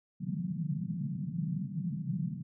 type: band-pass noise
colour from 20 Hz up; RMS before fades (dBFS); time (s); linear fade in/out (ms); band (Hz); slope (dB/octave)
pink; -35; 0.2-2.43; 20; 140 to 200; 48
effects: none